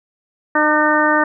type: harmonic tone with a mistuned harmonic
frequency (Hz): 303.8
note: D#4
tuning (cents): -41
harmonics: 1 / 2 / 3 / 4 / 5 / 6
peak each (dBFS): -19 / -19 / -19 / -19 / -19 / -19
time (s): 0.55-1.24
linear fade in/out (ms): 5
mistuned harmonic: 4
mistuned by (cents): -18
effects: none